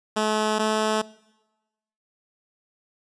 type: tone pair in turn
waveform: 10% pulse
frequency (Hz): 215.1 / 216.5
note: A3 / A3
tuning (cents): -39 / -28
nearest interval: unison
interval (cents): 11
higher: second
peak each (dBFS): -13 / -13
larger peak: neither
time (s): 0.16-0.59 / 0.59-1.02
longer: neither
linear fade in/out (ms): 10
effects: noise-tail reverb RT60 1.0 s tail -21 dB re dry + resampled to 22050 Hz